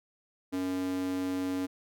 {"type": "tone with high-pass filter", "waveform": "square", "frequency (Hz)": 92.5, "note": "F#2", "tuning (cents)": 0, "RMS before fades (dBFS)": -32, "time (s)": [0.52, 1.67], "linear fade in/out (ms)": 20, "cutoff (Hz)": 280, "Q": 3.4, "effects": []}